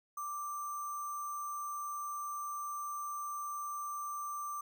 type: tone with sample-and-hold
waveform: sine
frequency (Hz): 1174.7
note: D6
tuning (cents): 0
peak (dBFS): -37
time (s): 0.17-4.61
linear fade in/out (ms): 5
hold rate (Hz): 7350
effects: none